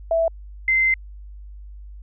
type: tone pair in turn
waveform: sine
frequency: 659.3 / 2074 Hz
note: E5 / C7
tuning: 0 / -16 cents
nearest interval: octave + minor sixth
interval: 1984 cents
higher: second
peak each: -16 / -15 dBFS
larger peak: second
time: 0.11-0.28 / 0.68-0.94 s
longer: second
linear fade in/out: 2 ms
effects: added 50 Hz sine -36 dBFS peak until 2.02 s